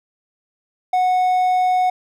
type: tone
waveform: triangle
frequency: 735 Hz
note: F#5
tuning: 12 cents flat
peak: -12 dBFS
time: 0.93-1.9 s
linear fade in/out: 5 ms
effects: none